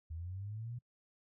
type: linear sweep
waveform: sine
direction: up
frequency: 77.78 to 123.47 Hz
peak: -40 dBFS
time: 0.1-0.79 s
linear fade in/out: 10 ms
effects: noise-tail reverb RT60 0.1 s tail -26 dB re dry